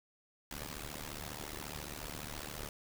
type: noise with amplitude modulation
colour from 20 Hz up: pink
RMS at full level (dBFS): -40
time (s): 0.51-2.69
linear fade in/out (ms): 2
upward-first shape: sine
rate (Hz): 74.5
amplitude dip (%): 95
effects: none